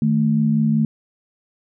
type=tone pair together; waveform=sine; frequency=154.67 / 220 Hz; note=D#3 / A3; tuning=-10 / 0 cents; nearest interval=tritone; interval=610 cents; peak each=-19 / -16 dBFS; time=0.02-0.85 s; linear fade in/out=2 ms; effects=none